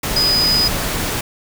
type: tone in noise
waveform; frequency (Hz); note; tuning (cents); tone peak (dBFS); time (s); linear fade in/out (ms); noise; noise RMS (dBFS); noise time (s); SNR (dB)
sine; 4978; D#8; 0; -13; 0.16-0.68; 5; pink; -21; 0.03-1.21; +5
effects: none